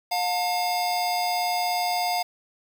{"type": "tone cluster", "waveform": "square", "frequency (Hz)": [714, 895, 4901], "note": ["F5", "A5", "D#8"], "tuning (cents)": [38, 29, -27], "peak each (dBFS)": [-25, -32, -32], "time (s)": [0.11, 2.23], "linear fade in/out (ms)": 10, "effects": ["8-bit"]}